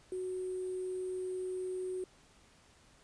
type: tone with sample-and-hold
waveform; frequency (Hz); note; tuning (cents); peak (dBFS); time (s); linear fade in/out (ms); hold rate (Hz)
sine; 370; F#4; 0; -35; 0.12-2.04; 2; 8820
effects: pink hiss -63 dBFS RMS until 3.03 s + resampled to 22050 Hz